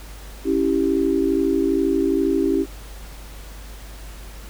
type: chord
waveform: sine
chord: C# diminished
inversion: none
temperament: equal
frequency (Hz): 277.2 / 329.6 / 392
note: C#4 / E4 / G4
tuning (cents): 0 / 0 / 0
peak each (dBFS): -21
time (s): 0.44-2.66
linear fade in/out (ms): 50
effects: added 50 Hz sine -36 dBFS peak until 4.49 s + pink hiss -43 dBFS RMS until 4.49 s

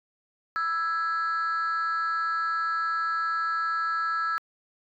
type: tone pair together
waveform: sine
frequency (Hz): 1323.8 / 1661.2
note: E6 / G#6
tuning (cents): +7 / 0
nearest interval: major third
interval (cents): 393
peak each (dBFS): -24 / -28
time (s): 0.56-4.38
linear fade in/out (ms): 0
effects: tanh soft clip ceiling -22 dBFS

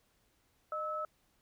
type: tone pair together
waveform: sine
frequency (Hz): 613.5 / 1300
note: D#5 / E6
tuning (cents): -25 / -24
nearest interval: octave + minor second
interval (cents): 1301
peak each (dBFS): -39 / -36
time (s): 0.72-1.05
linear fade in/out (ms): 2
effects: pink hiss -73 dBFS RMS until 1.41 s

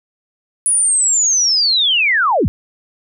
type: linear sweep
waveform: sine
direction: down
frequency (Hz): 9956 to 33.78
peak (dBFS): -11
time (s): 0.66-2.48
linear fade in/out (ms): 0
effects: none

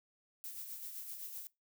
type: noise with tremolo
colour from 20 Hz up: violet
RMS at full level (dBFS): -44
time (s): 0.44-1.47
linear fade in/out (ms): 0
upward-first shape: sine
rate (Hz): 7.8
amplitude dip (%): 45
effects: noise-tail reverb RT60 0.2 s tail -21 dB re dry

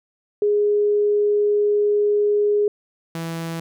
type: tone pair in turn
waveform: sine / sawtooth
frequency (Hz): 414.4 / 165.22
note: G#4 / E3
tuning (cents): -4 / +4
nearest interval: octave + major third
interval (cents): 1592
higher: first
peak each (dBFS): -15 / -22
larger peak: first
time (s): 0.42-2.68 / 3.15-3.6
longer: first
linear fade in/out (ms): 2
effects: none

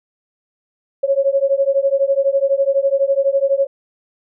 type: beating tone pair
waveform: sine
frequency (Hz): 544 / 556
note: C#5 / C#5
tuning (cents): -33 / +5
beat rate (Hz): 12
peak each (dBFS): -16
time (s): 1.03-3.67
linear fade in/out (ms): 10
effects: none

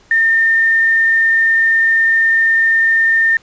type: tone with quantisation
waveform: sine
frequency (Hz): 1812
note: A#6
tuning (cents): -50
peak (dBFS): -9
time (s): 0.11-3.37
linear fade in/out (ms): 2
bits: 6
effects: pink hiss -49 dBFS RMS until 3.42 s + resampled to 16000 Hz

